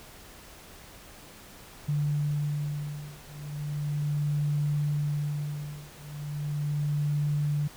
sine beating tone pair, 146.83 / 147.2 Hz, D3 / D3, 0 / +4 cents, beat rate 0.37 Hz, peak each -30 dBFS, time 1.88-7.68 s, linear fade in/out 10 ms, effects pink hiss -49 dBFS RMS until 7.76 s

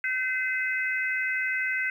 harmonic tone, 512 Hz, C5, 38 cents flat, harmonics 3 / 4 / 5, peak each -29 / -28 / -34 dBFS, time 0.04-1.9 s, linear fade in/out 2 ms, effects 10-bit

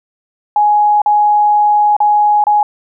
sine tone with dropouts, 835 Hz, G#5, 9 cents sharp, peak -7 dBFS, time 0.56-2.63 s, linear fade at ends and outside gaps 2 ms, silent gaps 1.018-1.06 / 1.966-2.003 / 2.44-2.468 s, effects none

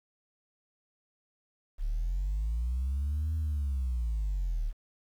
sine linear two-way sweep, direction up then down, 33.95 to 80.1 to 35.06 Hz, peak -26 dBFS, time 1.78-4.73 s, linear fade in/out 50 ms, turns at 3.35 s, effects tanh soft clip ceiling -26 dBFS + 10-bit

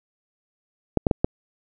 clicks, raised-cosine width 2 ms, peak -4 dBFS, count 4, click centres 0.973 / 1.068 / 1.112 / 1.245 s, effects none

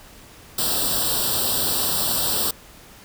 white noise with comb filter, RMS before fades -22 dBFS, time 0.58-2.51 s, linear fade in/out 5 ms, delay 0.23 ms, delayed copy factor +0.95, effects pink hiss -46 dBFS RMS until 3.04 s

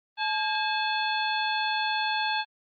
harmonic tone with a mistuned harmonic, 863 Hz, A5, 34 cents flat, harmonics 1 / 2 / 3 / 4 / 5, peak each -28 / -31 / -33 / -34 / -35 dBFS, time 0.17-2.45 s, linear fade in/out 50 ms, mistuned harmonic 2, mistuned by -110 cents, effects Opus 32 kbps

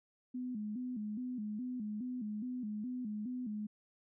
sine tone with vibrato, 230.1 Hz, A#3, 22 cents flat, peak -37 dBFS, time 0.34-3.67 s, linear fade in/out 10 ms, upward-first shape square, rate 2.4 Hz, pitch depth 150 cents each way, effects none

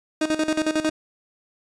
30% pulse tone with tremolo, 311.4 Hz, D#4, 2 cents sharp, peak -16 dBFS, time 0.21-0.9 s, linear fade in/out 5 ms, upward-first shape square, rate 11 Hz, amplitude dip 75%, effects resampled to 22050 Hz

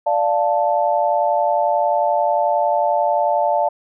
sine chord, D minor, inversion none, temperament equal, 587.3 / 698.5 / 880 Hz, D5 / F5 / A5, 0 / 0 / 0 cents, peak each -19 dBFS, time 0.06-3.69 s, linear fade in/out 10 ms, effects none

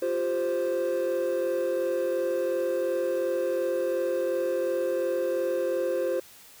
triangle chord, F suspended second, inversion none, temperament equal, 349.2 / 392 / 523.3 Hz, F4 / G4 / C5, 0 / 0 / 0 cents, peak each -28 / -30 / -24 dBFS, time 0.02-6.2 s, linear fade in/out 5 ms, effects tanh soft clip ceiling -16 dBFS + white hiss -51 dBFS RMS until 6.6 s

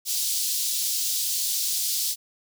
pink high-pass noise, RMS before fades -26 dBFS, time 0.05-2.16 s, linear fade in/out 50 ms, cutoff 4100 Hz, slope 24 dB/octave, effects none

